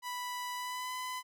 sawtooth tone with pitch glide, 987.8 to 1009.1 Hz, B5 to B5, 0 to +37 cents, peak -33 dBFS, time 0.02-1.23 s, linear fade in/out 50 ms, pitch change +37 cents, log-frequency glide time 0.55-0.93 s, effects none

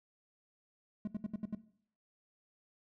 triangle tone bursts, 210.6 Hz, G#3, 24 cents sharp, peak -32 dBFS, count 6, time 1.05-1.549 s, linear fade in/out 2 ms, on 24 ms, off 71 ms, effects noise-tail reverb RT60 0.6 s tail -17 dB re dry

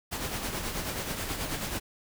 pink noise with tremolo, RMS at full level -32 dBFS, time 0.11-1.8 s, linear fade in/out 20 ms, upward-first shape sine, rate 9.3 Hz, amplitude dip 45%, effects none

